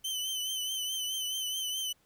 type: tone with vibrato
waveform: sawtooth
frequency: 3052 Hz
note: G7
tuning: 47 cents flat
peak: -29 dBFS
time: 0.04-1.93 s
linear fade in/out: 10 ms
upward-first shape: triangle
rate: 4.7 Hz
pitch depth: 57 cents each way
effects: pink hiss -69 dBFS RMS until 2.05 s